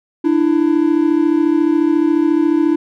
triangle tone pair together, 298.1 / 332.3 Hz, D4 / E4, +26 / +14 cents, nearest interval major second, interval 188 cents, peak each -12 dBFS, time 0.24-2.76 s, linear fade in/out 10 ms, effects none

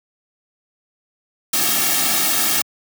white noise with comb filter, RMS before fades -18 dBFS, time 1.53-2.62 s, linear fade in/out 5 ms, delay 2 ms, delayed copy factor -1, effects high-pass 150 Hz 12 dB/octave

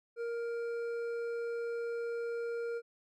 sine tone with hard clipping, 467.7 Hz, A#4, 6 cents sharp, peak -36 dBFS, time 0.16-2.82 s, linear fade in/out 50 ms, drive 7 dB, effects none

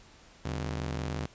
sawtooth ring-modulated tone, 110 Hz, A2, in tune, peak -25 dBFS, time 0.45-1.26 s, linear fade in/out 5 ms, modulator 32 Hz, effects pink hiss -56 dBFS RMS until 1.34 s + resampled to 16000 Hz

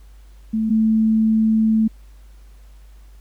sine tone pair in turn, 220.2 / 220.2 Hz, A3 / A3, +2 / +2 cents, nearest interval unison, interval 0 cents, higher neither, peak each -17 / -13 dBFS, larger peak second, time 0.53-0.7 / 0.7-1.88 s, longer second, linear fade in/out 10 ms, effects added 50 Hz sine -41 dBFS peak until 3.2 s + pink hiss -58 dBFS RMS until 3.2 s

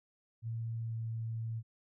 sine tone with pitch glide, 114.3 to 113.31 Hz, A#2 to A#2, -34 to -49 cents, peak -35 dBFS, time 0.42-1.63 s, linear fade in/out 50 ms, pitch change -15 cents, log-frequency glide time 0.84-0.95 s, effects none

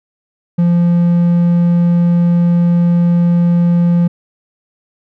triangle tone, 172.8 Hz, F3, 18 cents flat, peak -6 dBFS, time 0.58-4.08 s, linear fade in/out 10 ms, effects none

